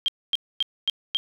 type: tone bursts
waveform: sine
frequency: 3197 Hz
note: G7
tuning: 33 cents sharp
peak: -19 dBFS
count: 5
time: 0.06-1.17 s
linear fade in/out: 0 ms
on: 22 ms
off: 250 ms
effects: none